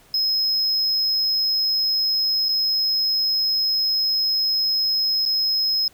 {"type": "tone with dropouts", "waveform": "triangle", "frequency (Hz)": 5130, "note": "E8", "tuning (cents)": -48, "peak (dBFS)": -17, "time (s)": [0.14, 5.88], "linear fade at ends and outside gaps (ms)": 2, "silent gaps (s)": [[2.486, 2.49], [5.254, 5.26]], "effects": ["pink hiss -53 dBFS RMS until 5.93 s"]}